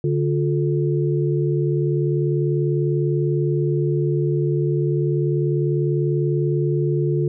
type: tone cluster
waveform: sine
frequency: 144.2 / 355.1 / 435.4 Hz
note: D3 / F4 / A4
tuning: -31 / +29 / -18 cents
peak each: -19 / -22 / -27 dBFS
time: 0.04-7.28 s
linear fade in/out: 2 ms
effects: none